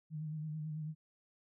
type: tone with vibrato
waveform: sine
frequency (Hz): 154.4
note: D#3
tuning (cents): -13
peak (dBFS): -38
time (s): 0.1-0.95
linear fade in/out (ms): 50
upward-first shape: sine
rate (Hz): 9.1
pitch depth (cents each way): 40
effects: none